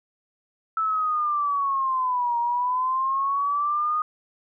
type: linear two-way sweep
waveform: sine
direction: down then up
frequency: 1318.5 to 940 to 1239 Hz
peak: -21 dBFS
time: 0.77-4.02 s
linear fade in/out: 2 ms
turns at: 2.38 s
effects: none